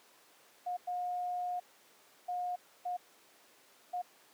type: tone bursts at uneven times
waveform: sine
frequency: 717 Hz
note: F5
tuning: 45 cents sharp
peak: -33 dBFS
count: 5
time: 0.66-0.77 / 0.87-1.6 / 2.28-2.56 / 2.85-2.97 / 3.93-4.02 s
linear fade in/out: 10 ms
effects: pink hiss -62 dBFS RMS until 4.33 s + high-pass 400 Hz 12 dB/octave